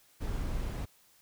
brown noise, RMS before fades -34 dBFS, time 0.2-0.86 s, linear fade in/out 20 ms, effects white hiss -64 dBFS RMS until 1.21 s

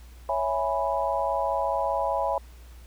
sine chord, C# minor seventh, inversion none, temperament equal, 554.4 / 659.3 / 830.6 / 987.8 Hz, C#5 / E5 / G#5 / B5, 0 / 0 / 0 / 0 cents, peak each -29 dBFS, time 0.29-2.38 s, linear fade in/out 2 ms, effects added 60 Hz sine -44 dBFS peak until 2.86 s + pink hiss -56 dBFS RMS until 2.86 s

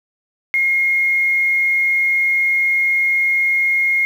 sine tone with quantisation, 2144 Hz, C7, 42 cents sharp, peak -13 dBFS, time 0.54-4.05 s, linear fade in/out 0 ms, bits 7, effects none

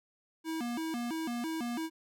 square tone with vibrato, 277.2 Hz, C#4, in tune, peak -34 dBFS, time 0.44-1.9 s, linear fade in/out 50 ms, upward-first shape square, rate 3 Hz, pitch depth 260 cents each way, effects none

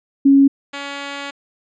sine / 5% pulse tone pair in turn, 275.8 / 281.6 Hz, C#4 / C#4, -9 / +27 cents, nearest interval unison, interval 36 cents, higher second, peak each -7 / -15 dBFS, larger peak first, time 0.25-0.48 / 0.73-1.31 s, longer second, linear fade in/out 10 ms, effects resampled to 16000 Hz

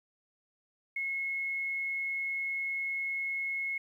sine tone, 2175 Hz, C#7, 33 cents flat, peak -31 dBFS, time 0.96-3.78 s, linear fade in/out 5 ms, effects 11-bit

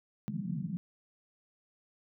white band-pass noise, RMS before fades -36 dBFS, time 0.28-0.77 s, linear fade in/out 0 ms, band 150 to 200 Hz, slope 48 dB/octave, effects none

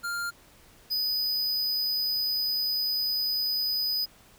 square tone pair in turn, 1399 / 4985 Hz, F6 / D#8, +3 / +2 cents, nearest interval octave + minor seventh, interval 2199 cents, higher second, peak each -30 / -26 dBFS, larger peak second, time 0.03-0.31 / 0.9-4.06 s, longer second, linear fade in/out 20 ms, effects pink hiss -56 dBFS RMS until 4.38 s

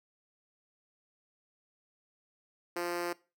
5% pulse tone with high-pass filter, 174.1 Hz, F3, 5 cents flat, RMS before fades -35 dBFS, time 2.76-3.13 s, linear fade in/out 5 ms, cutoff 360 Hz, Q 3.1, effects noise-tail reverb RT60 0.3 s tail -20 dB re dry

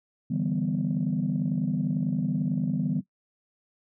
sine chord, E minor seventh, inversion third, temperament equal, 146.83 / 164.81 / 196 / 246.9 Hz, D3 / E3 / G3 / B3, 0 / 0 / 0 / 0 cents, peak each -29 dBFS, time 0.3-3.01 s, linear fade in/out 10 ms, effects noise-tail reverb RT60 0.1 s tail -17 dB re dry + tanh soft clip ceiling -17 dBFS

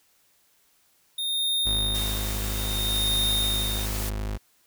square tone with tremolo, 3679 Hz, A#7, 24 cents flat, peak -23 dBFS, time 1.18-3.86 s, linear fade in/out 5 ms, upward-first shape sine, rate 0.61 Hz, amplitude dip 90%
35% pulse tone, 51.91 Hz, G#1, in tune, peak -26 dBFS, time 1.65-4.38 s, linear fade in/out 20 ms
white noise, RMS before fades -34 dBFS, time 1.94-4.1 s, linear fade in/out 10 ms
effects white hiss -64 dBFS RMS until 4.66 s

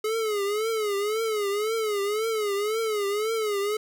square tone with vibrato, 424.6 Hz, G#4, 38 cents sharp, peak -25 dBFS, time 0.04-3.77 s, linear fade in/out 5 ms, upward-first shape triangle, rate 1.9 Hz, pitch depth 130 cents each way, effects none

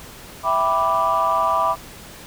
sine chord, E minor seventh, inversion none, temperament equal, 659.3 / 784 / 987.8 / 1174.7 Hz, E5 / G5 / B5 / D6, 0 / 0 / 0 / 0 cents, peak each -22 / -25 / -20 / -19 dBFS, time 0.43-1.76 s, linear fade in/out 50 ms, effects tanh soft clip ceiling -9 dBFS + pink hiss -40 dBFS RMS until 2.26 s

